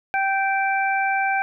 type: harmonic tone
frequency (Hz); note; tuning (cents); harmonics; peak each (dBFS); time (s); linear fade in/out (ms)
780; G5; -9; 1 / 2 / 3; -21 / -24 / -26; 0.14-1.42; 0
effects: none